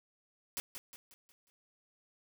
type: noise with echo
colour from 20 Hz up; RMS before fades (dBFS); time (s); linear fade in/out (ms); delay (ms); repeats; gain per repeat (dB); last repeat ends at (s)
white; -38; 0.57-0.6; 0; 180; 5; -7; 1.5
effects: none